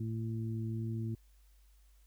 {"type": "harmonic tone", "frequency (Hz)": 112.3, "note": "A2", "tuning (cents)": 36, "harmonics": [1, 2, 3], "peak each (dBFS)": [-35, -41, -45], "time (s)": [0, 1.15], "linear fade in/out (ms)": 5, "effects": ["added 50 Hz sine -60 dBFS peak until 2.06 s", "white hiss -73 dBFS RMS until 2.06 s"]}